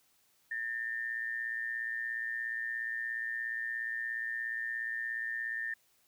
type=tone with amplitude modulation; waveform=sine; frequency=1800 Hz; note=A6; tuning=39 cents sharp; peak=-31 dBFS; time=0.51-5.74 s; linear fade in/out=5 ms; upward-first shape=sine; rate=117 Hz; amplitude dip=60%; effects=white hiss -70 dBFS RMS until 6.07 s